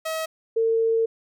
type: tone pair in turn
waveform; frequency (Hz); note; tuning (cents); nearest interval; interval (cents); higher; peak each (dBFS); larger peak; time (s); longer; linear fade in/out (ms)
sawtooth / sine; 640 / 452.5; D#5 / A4; +49 / +48; tritone; 601; first; -22 / -18; second; 0.05-0.26 / 0.56-1.06; second; 10
effects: none